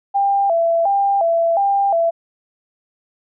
sine tone with vibrato, 730 Hz, F#5, 24 cents flat, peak -13 dBFS, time 0.14-2.11 s, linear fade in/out 20 ms, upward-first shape square, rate 1.4 Hz, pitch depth 150 cents each way, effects none

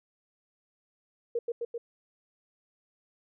sine tone with echo, 470.2 Hz, A#4, 15 cents sharp, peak -26 dBFS, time 1.35-1.39 s, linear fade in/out 5 ms, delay 130 ms, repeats 3, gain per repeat -2 dB, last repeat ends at 1.78 s, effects none

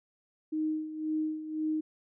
sine tone with tremolo, 311.1 Hz, D#4, in tune, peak -27 dBFS, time 0.52-1.81 s, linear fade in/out 10 ms, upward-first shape sine, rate 1.9 Hz, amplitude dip 70%, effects none

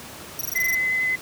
10% pulse tone bursts, 5770 Hz, F#8, 44 cents flat, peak -19 dBFS, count 9, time 0.39-0.748 s, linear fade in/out 2 ms, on 22 ms, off 20 ms
sine tone with vibrato, 2030 Hz, B6, 47 cents sharp, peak -20 dBFS, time 0.55-1.16 s, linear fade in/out 10 ms, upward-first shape sine, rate 11 Hz, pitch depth 9 cents each way
effects pink hiss -39 dBFS RMS until 1.21 s + high-pass 100 Hz 12 dB/octave

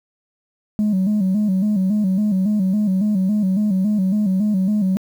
sine tone with vibrato, 199.2 Hz, G3, 28 cents sharp, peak -13 dBFS, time 0.79-4.97 s, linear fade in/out 0 ms, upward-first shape square, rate 3.6 Hz, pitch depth 100 cents each way, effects tanh soft clip ceiling -13 dBFS + 8-bit

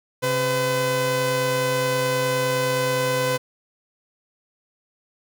sawtooth tone pair together, 133.9 / 506 Hz, C3 / B4, +40 / +42 cents, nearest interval octave + major seventh, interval 2302 cents, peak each -23 / -17 dBFS, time 0.22-3.38 s, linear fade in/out 20 ms, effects none

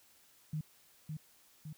sine tone with echo, 154.1 Hz, D#3, 16 cents flat, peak -34 dBFS, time 0.53-0.61 s, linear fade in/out 5 ms, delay 560 ms, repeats 2, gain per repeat -4 dB, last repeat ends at 1.73 s, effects white hiss -65 dBFS RMS until 1.77 s

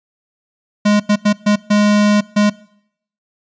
square tone bursts at uneven times, 207.7 Hz, G#3, in tune, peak -10 dBFS, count 6, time 0.85-1 / 1.09-1.16 / 1.25-1.33 / 1.46-1.56 / 1.7-2.21 / 2.36-2.5 s, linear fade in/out 10 ms, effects noise-tail reverb RT60 0.7 s tail -22 dB re dry + resampled to 16000 Hz

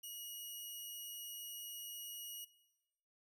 10% pulse tone, 2899 Hz, F#7, 36 cents flat, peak -38 dBFS, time 0.03-2.45 s, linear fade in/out 10 ms, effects noise-tail reverb RT60 1.0 s tail -17 dB re dry

